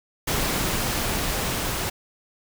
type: noise with level ramp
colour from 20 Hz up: pink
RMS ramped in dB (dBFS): -24 to -27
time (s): 0.27-1.9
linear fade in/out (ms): 10
effects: none